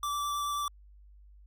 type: tone with vibrato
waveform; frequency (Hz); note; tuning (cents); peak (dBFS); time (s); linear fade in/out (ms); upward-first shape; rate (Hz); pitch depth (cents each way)
square; 1164; D6; -16; -31; 0.03-0.68; 2; sine; 9.3; 10
effects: added 50 Hz sine -52 dBFS peak until 1.46 s